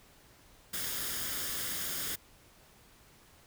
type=noise with comb filter; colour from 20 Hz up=white; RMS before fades=-36 dBFS; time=0.73-2.16 s; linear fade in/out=10 ms; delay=0.59 ms; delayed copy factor=+0.5; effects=pink hiss -60 dBFS RMS until 3.46 s